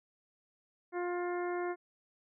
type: harmonic tone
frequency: 353.4 Hz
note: F4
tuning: 21 cents sharp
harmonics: 1 / 2 / 3 / 4 / 5 / 6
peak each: -34 / -40 / -44 / -46 / -48 / -50 dBFS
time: 0.92-1.76 s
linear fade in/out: 50 ms
effects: none